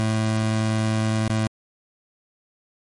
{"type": "tone with dropouts", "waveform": "25% pulse", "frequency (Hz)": 109.8, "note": "A2", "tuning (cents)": -3, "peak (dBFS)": -16, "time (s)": [0, 1.47], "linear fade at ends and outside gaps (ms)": 0, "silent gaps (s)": [1.278, 1.297], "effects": ["MP3 48 kbps"]}